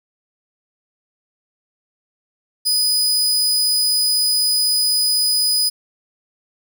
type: tone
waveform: sawtooth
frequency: 4978 Hz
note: D#8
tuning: in tune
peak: -12 dBFS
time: 2.65-5.7 s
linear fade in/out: 20 ms
effects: 9-bit